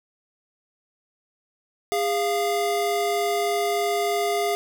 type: tone pair together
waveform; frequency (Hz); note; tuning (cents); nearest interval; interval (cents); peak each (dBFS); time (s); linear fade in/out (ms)
square; 408.6 / 695.4; G#4 / F5; -28 / -8; major sixth; 920; -25; 1.92-4.55; 0
effects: none